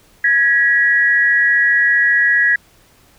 sine tone pair together, 1661.2 / 1926.2 Hz, G#6 / B6, 0 / -44 cents, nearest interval minor third, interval 256 cents, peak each -13 dBFS, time 0.24-2.56 s, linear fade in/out 5 ms, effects pink hiss -51 dBFS RMS until 3.18 s

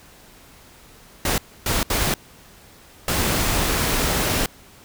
pink noise bursts at uneven times, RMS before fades -21 dBFS, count 4, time 1.25-1.38 / 1.66-1.83 / 1.9-2.14 / 3.08-4.46 s, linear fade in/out 2 ms, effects pink hiss -48 dBFS RMS until 4.84 s

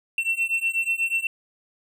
triangle beating tone pair, 2697 / 2705.2 Hz, E7 / E7, +39 / +44 cents, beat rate 8.2 Hz, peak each -24 / -23 dBFS, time 0.18-1.27 s, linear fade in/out 2 ms, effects none

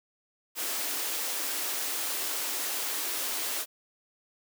white high-pass noise, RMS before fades -32 dBFS, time 0.55-3.66 s, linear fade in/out 50 ms, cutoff 250 Hz, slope 96 dB/octave, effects none

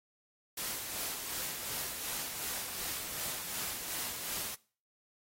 white noise with tremolo, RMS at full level -37 dBFS, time 0.57-4.55 s, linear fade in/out 5 ms, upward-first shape sine, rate 2.7 Hz, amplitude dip 40%, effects noise-tail reverb RT60 0.4 s tail -21 dB re dry + AAC 48 kbps

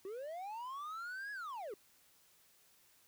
triangle linear two-way sweep, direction up then down, 367.4 to 1694 to 367.4 Hz, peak -40 dBFS, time 0.05-1.74 s, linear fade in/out 2 ms, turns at 1.32 s, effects white hiss -68 dBFS RMS until 3.07 s

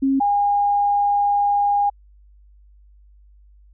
sine tone pair in turn, 270.4 / 813.6 Hz, C#4 / G#5, -43 / -36 cents, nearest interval octave + perfect fifth, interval 1907 cents, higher second, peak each -15 dBFS, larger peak neither, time 0.02-0.2 / 0.2-1.9 s, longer second, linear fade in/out 10 ms, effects added 50 Hz sine -47 dBFS peak until 3.73 s

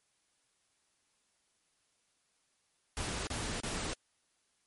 pink noise bursts, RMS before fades -37 dBFS, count 3, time 2.97-3.934 s, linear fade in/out 0 ms, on 300 ms, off 32 ms, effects white hiss -75 dBFS RMS until 4.66 s + MP3 48 kbps

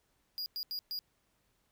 square tone bursts at uneven times, 4861 Hz, D#8, 41 cents flat, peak -36 dBFS, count 4, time 0.38-0.46 / 0.56-0.63 / 0.71-0.79 / 0.91-0.99 s, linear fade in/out 0 ms, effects pink hiss -75 dBFS RMS until 1.71 s

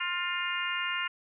harmonic tone with a mistuned harmonic, 351.7 Hz, F4, 12 cents sharp, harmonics 3 / 4 / 5 / 6 / 7 / 8, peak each -37 / -35 / -37 / -37 / -39 / -35 dBFS, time 0-1.08 s, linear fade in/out 10 ms, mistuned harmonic 5, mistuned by +29 cents, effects none

